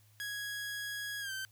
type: tone with pitch glide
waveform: sawtooth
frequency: 1661.2 to 1550 Hz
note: G#6 to G6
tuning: 0 to -20 cents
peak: -34 dBFS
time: 0.2-1.45 s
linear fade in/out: 0 ms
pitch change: -120 cents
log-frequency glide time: 1.2-1.32 s
effects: added 105 Hz sine -62 dBFS peak until 1.51 s + white hiss -68 dBFS RMS until 1.51 s